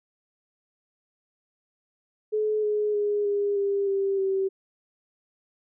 sine tone with pitch steps, 427.9 / 420.5 / 413.3 / 406.2 / 399.2 / 392.4 / 385.6 Hz, A4 / G#4 / G#4 / G#4 / G4 / G4 / G4, -48 / +22 / -8 / -38 / +32 / +2 / -28 cents, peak -22 dBFS, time 2.32-4.49 s, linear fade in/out 20 ms, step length 310 ms, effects none

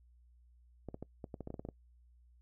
clicks, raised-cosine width 2 ms, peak -29 dBFS, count 12, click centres 0.887 / 0.944 / 1.026 / 1.242 / 1.342 / 1.407 / 1.474 / 1.504 / 1.542 / 1.595 / 1.651 / 1.688 s, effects noise-tail reverb RT60 0.1 s tail -23 dB re dry + added 60 Hz sine -61 dBFS peak until 2.41 s

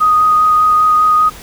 sine tone with vibrato, 1245 Hz, D#6, 1 cent sharp, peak -7 dBFS, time 0-1.3 s, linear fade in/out 20 ms, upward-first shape sine, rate 5 Hz, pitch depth 10 cents each way, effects pink hiss -34 dBFS RMS until 1.42 s

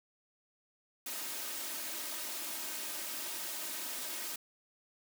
white noise with comb filter, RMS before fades -40 dBFS, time 1.06-4.36 s, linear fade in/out 5 ms, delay 3.2 ms, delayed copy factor +0.55, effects high-pass 200 Hz 12 dB/octave

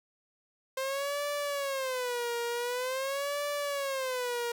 sawtooth tone with vibrato, 523.3 Hz, C5, in tune, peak -27 dBFS, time 0.77-4.52 s, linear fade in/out 5 ms, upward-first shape sine, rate 0.46 Hz, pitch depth 180 cents each way, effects none

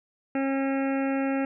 harmonic tone, 271.2 Hz, C#4, 38 cents flat, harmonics 1 / 2 / 3 / 5 / 6 / 7 / 8 / 9 / 10, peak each -25 / -31 / -35 / -39 / -41 / -42 / -43 / -44 / -45 dBFS, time 0.35-1.45 s, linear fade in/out 2 ms, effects none

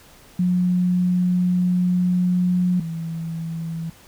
sine tone pair in turn, 179.8 / 164.23 Hz, F#3 / E3, -49 / -6 cents, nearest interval major second, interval 157 cents, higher first, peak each -16 / -25 dBFS, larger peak first, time 0.39-2.8 / 2.8-3.9 s, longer first, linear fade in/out 5 ms, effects pink hiss -49 dBFS RMS until 4.07 s

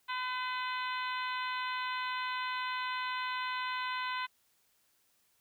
harmonic tone, 506 Hz, B4, 42 cents sharp, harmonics 2 / 3 / 4 / 5 / 6 / 7 / 8, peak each -36 / -40 / -42 / -44 / -46 / -47 / -48 dBFS, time 0.08-4.27 s, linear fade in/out 20 ms, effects white hiss -72 dBFS RMS until 5.4 s

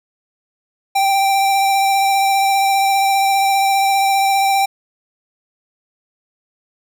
square tone with vibrato, 784 Hz, G5, in tune, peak -13 dBFS, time 0.95-4.66 s, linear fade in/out 10 ms, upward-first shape sine, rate 15 Hz, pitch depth 16 cents each way, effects none

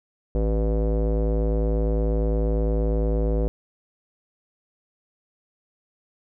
square tone with low-pass filter, 54.3 Hz, A1, 22 cents flat, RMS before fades -22 dBFS, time 0.35-3.48 s, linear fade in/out 0 ms, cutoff 500 Hz, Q 3.5, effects none

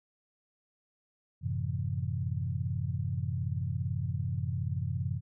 sine chord, F# half-diminished seventh, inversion none, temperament equal, 92.5 / 110 / 130.81 / 164.81 Hz, F#2 / A2 / C3 / E3, 0 / 0 / 0 / 0 cents, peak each -34 / -37 / -34 / -39 dBFS, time 1.41-5.21 s, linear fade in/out 50 ms, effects none

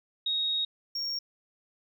sine / triangle tone pair in turn, 3760 / 5544 Hz, A#7 / F8, +14 / -14 cents, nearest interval perfect fifth, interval 672 cents, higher second, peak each -26 / -29 dBFS, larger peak first, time 0.26-0.65 / 0.95-1.19 s, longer first, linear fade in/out 5 ms, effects none

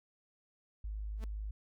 sine tone, 52.2 Hz, G#1, 10 cents sharp, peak -37 dBFS, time 0.84-1.51 s, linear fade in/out 5 ms
sawtooth tone with exponential growth, 220 Hz, A3, in tune, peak -40 dBFS, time 1.15-1.24 s, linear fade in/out 0 ms, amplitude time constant 18 ms
effects none

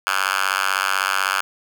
5% pulse tone with high-pass filter, 96 Hz, G2, 36 cents flat, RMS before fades -21 dBFS, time 0.07-1.41 s, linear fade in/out 0 ms, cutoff 1500 Hz, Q 3.4, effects none

